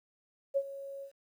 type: tone with ADSR envelope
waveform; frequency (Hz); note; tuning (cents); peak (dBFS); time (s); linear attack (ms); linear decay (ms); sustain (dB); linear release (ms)
sine; 552; C#5; -7; -24; 0.54-1.12; 27; 57; -16; 93
effects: 11-bit

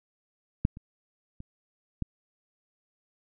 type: clicks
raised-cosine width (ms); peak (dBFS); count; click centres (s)
5; -10 / -30 / -29 / -17; 4; 0.651 / 0.771 / 1.404 / 2.023
effects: none

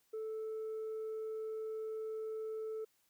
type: tone with tanh clipping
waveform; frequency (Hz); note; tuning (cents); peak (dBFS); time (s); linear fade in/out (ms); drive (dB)
sine; 438.6; A4; -6; -39; 0.13-2.85; 10; 1
effects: white hiss -75 dBFS RMS until 3.09 s

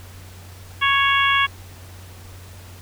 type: harmonic tone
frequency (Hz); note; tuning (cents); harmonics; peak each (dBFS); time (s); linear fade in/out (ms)
554.4; C#5; 0; 2 / 3 / 4 / 5 / 6; -19 / -21 / -22 / -23 / -24; 0.81-1.47; 20
effects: added 91 Hz sine -39 dBFS peak until 2.81 s + pink hiss -45 dBFS RMS until 2.81 s

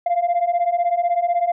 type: beating tone pair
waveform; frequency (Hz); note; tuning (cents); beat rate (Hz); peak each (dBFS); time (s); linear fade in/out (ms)
sine; 685 / 701; F5 / F5; -34 / +6; 16; -19 / -17; 0.06-1.52; 5
effects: tanh soft clip ceiling -13 dBFS

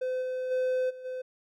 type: tone with level steps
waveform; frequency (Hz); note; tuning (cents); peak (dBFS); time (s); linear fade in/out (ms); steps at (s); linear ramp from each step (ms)
triangle; 511; C5; -41; -26 / -28 / -23 / -39 / -31; 0.01-1.22; 10; 0.21 / 0.5 / 0.89 / 1.04; 20
effects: none

